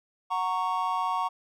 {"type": "chord", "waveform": "triangle", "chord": "F# major", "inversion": "none", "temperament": "just", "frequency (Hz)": [740, 925, 1110], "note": ["F#5", "A#5", "C#6"], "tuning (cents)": [0, -14, 2], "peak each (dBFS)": [-30, -28, -27], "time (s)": [0.3, 1.29], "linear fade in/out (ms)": 20, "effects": []}